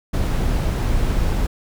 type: noise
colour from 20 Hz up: brown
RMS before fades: -19 dBFS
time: 0.13-1.47 s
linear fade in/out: 10 ms
effects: none